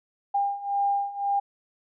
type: beating tone pair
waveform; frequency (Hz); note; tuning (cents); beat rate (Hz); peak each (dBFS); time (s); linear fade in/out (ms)
sine; 801 / 802.9; G5 / G5; +37 / +41; 1.9; -28 / -25; 0.34-1.4; 10
effects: none